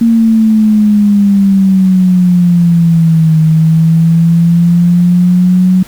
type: exponential two-way sweep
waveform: sine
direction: down then up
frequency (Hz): 231.5 to 157.5 to 185.5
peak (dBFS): -4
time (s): 0.01-5.83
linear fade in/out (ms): 5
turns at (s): 3.4
effects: pink hiss -35 dBFS RMS until 5.87 s